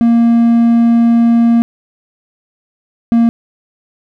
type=tone pair in turn; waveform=triangle; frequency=233.1 / 232.2 Hz; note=A#3 / A#3; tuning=0 / -7 cents; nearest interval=unison; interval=7 cents; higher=first; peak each=-4 dBFS; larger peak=neither; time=0.01-1.62 / 3.12-3.29 s; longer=first; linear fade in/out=0 ms; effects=none